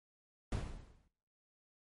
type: noise with exponential decay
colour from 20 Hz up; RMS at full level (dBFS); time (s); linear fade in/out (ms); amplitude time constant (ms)
brown; -33; 0.52-1.08; 2; 120
effects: noise-tail reverb RT60 0.8 s tail -23 dB re dry + MP3 48 kbps